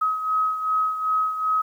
sine beating tone pair, 1271 / 1273.6 Hz, D#6 / D#6, +36 / +40 cents, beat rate 2.6 Hz, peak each -21 / -28 dBFS, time 0.01-1.62 s, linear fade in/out 10 ms, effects 9-bit

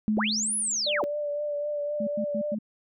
sine tone with exponential decay, 214 Hz, A3, 48 cents flat, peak -20 dBFS, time 0.08-1.05 s, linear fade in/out 0 ms, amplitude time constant 210 ms
sine linear two-way sweep, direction up then down, 230.6 to 10548 to 230.6 Hz, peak -25 dBFS, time 0.17-1.04 s, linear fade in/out 0 ms, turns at 0.56 s
sine tone with vibrato, 587.3 Hz, D5, in tune, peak -27 dBFS, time 0.86-2.55 s, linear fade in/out 10 ms, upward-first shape triangle, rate 3.9 Hz, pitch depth 28 cents each way
sine tone bursts, 215.3 Hz, A3, 37 cents flat, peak -28 dBFS, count 4, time 2-2.588 s, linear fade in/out 5 ms, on 72 ms, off 100 ms
effects none

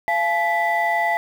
sine tone cluster, 686 / 855 / 1981 Hz, F5 / A5 / B6, -31 / -50 / +5 cents, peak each -21 dBFS, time 0.08-1.17 s, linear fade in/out 0 ms, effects tanh soft clip ceiling -11 dBFS + 7-bit

